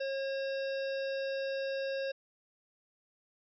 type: harmonic tone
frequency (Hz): 542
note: C#5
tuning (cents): -39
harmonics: 1 / 3 / 5 / 7 / 9 / 10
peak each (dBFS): -33 / -43 / -47 / -50 / -52 / -53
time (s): 0-2.12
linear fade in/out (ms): 10
effects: none